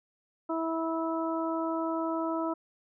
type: harmonic tone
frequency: 326.2 Hz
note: E4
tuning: 18 cents flat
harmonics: 1 / 2 / 3 / 4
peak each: -31 / -34 / -36 / -37 dBFS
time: 0.49-2.54 s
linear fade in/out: 10 ms
effects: none